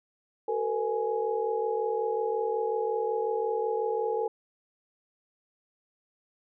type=tone cluster; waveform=sine; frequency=382.1 / 449.5 / 495 / 834 Hz; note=G4 / A4 / B4 / G#5; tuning=-44 / +37 / +4 / +7 cents; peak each=-37 / -28 / -34 / -33 dBFS; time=0.48-4.28 s; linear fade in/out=5 ms; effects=none